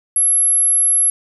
sine tone, 11130 Hz, F9, 7 cents flat, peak -11 dBFS, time 0.16-1.1 s, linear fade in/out 2 ms, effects none

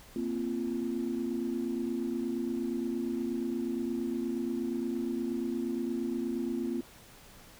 sine chord, Bb suspended second, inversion none, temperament equal with one note detuned, 233.1 / 261.6 / 343.6 Hz, Bb3 / C4 / F4, 0 / 0 / -28 cents, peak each -34 dBFS, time 0.16-6.81 s, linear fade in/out 2 ms, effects tanh soft clip ceiling -22 dBFS + pink hiss -54 dBFS RMS until 7.59 s

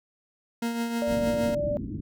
40% pulse tone with tremolo, 233.1 Hz, A#3, in tune, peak -24 dBFS, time 0.62-1.55 s, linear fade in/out 5 ms, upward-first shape triangle, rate 6.4 Hz, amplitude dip 50%
sine tone, 587.3 Hz, D5, in tune, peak -25 dBFS, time 1.02-1.77 s, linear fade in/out 0 ms
white low-pass noise, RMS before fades -34 dBFS, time 1.07-2.01 s, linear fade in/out 10 ms, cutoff 320 Hz, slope 48 dB/octave
effects none

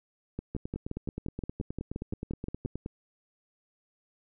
two click trains, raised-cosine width 3 ms, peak -21 / -22 dBFS, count 14 / 23, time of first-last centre 0.39-2.659 / 0.55-2.861 s, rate 5.73 / 9.52 Hz, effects none

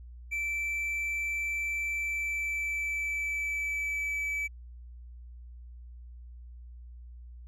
triangle tone with pitch glide, 2330 to 2301 Hz, D7 to D7, -14 to -36 cents, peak -28 dBFS, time 0.31-4.48 s, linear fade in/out 20 ms, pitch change -22 cents, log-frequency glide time 1.94-4.2 s, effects added 60 Hz sine -44 dBFS peak until 7.47 s

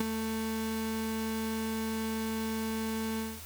35% pulse tone with ADSR envelope, 221.9 Hz, A3, 15 cents sharp, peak -22 dBFS, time 0-3.41 s, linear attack 6 ms, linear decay 13 ms, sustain -8 dB, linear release 220 ms, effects added 81 Hz sine -47 dBFS peak until 3.45 s + white hiss -47 dBFS RMS until 3.45 s

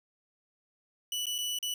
sawtooth tone with dropouts, 2960 Hz, F#7, in tune, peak -28 dBFS, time 1.12-1.74 s, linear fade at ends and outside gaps 2 ms, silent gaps 1.257-1.267 / 1.382-1.386 / 1.588-1.627 s, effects none

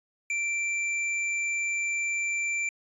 sine tone with tanh clipping, 2349 Hz, D7, in tune, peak -28 dBFS, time 0.3-2.69 s, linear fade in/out 2 ms, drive 16 dB, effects resampled to 24000 Hz

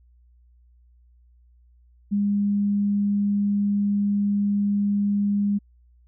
sine tone, 203.1 Hz, G#3, 38 cents flat, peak -19 dBFS, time 2.11-5.59 s, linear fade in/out 20 ms, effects added 60 Hz sine -53 dBFS peak until 6.07 s

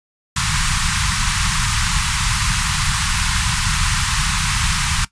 pink band-stop noise, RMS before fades -18 dBFS, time 0.36-5.05 s, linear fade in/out 5 ms, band 180 to 950 Hz, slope 48 dB/octave, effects noise-tail reverb RT60 0.1 s tail -18 dB re dry + resampled to 22050 Hz

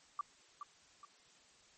sine tone with echo, 1166 Hz, D6, 13 cents flat, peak -34 dBFS, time 0.19-0.21 s, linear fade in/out 2 ms, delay 420 ms, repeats 2, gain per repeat -8 dB, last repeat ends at 1.05 s, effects white hiss -65 dBFS RMS until 1.77 s + MP3 32 kbps

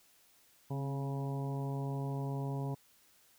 harmonic tone with a mistuned harmonic, 138.59 Hz, C#3, in tune, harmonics 1 / 2 / 3 / 4 / 5 / 6 / 7, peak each -35 / -43 / -45 / -50 / -49 / -51 / -49 dBFS, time 0.7-2.75 s, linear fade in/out 10 ms, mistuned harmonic 2, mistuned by -43 cents, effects white hiss -66 dBFS RMS until 3.38 s

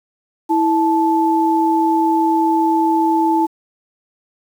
sine tone pair together, 326.8 / 872.5 Hz, E4 / A5, -15 / -15 cents, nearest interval octave + perfect fourth, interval 1700 cents, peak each -15 / -15 dBFS, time 0.49-3.47 s, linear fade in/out 20 ms, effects 7-bit

